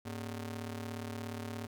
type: ring-modulated tone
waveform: sawtooth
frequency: 167.2 Hz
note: E3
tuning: 25 cents sharp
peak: -32 dBFS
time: 0.05-1.67 s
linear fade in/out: 10 ms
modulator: 65.1 Hz
effects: none